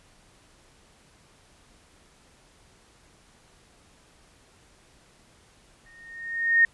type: tone with exponential growth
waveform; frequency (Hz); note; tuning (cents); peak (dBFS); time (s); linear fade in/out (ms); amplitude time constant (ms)
sine; 1846; A#6; -17; -13; 5.86-6.65; 2; 170
effects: pink hiss -58 dBFS RMS until 6.73 s + resampled to 24000 Hz